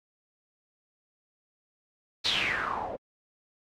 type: noise with low-pass filter sweep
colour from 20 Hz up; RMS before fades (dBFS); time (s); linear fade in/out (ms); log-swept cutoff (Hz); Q
white; -30; 2.24-2.97; 20; 4300 to 540; 5.5
effects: AAC 64 kbps